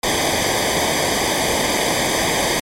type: noise with comb filter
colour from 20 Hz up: pink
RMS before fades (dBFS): -18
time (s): 0.03-2.6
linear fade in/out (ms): 5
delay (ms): 0.73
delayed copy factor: -0.9
effects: low-pass 10000 Hz 12 dB/octave + MP3 96 kbps